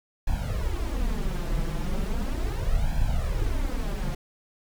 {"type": "noise with flanger", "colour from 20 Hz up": "brown", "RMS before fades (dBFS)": -26, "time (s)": [0.27, 4.15], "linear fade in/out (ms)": 5, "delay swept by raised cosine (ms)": [1.2, 6], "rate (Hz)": 0.37, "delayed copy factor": 1, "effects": []}